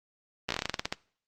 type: slowing click train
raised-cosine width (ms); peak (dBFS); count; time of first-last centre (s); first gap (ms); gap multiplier
0.2; -11; 13; 0.49-0.925; 15; 1.15
effects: noise-tail reverb RT60 0.5 s tail -22 dB re dry + Opus 24 kbps